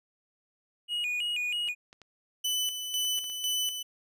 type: tone with vibrato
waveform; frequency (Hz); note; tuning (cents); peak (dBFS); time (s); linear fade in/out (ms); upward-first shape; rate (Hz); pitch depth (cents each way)
triangle; 2664; E7; +18; -27; 0.88-1.75; 50; square; 3.1; 140
type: clicks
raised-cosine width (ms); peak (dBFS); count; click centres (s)
0.2; -33; 7; 1.677 / 1.929 / 2.017 / 3.049 / 3.178 / 3.242 / 3.299
type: tone with tremolo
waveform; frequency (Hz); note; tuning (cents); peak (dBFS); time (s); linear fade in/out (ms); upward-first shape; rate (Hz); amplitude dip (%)
sawtooth; 2998; F#7; +22; -24; 2.44-3.83; 10; square; 2; 55
effects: none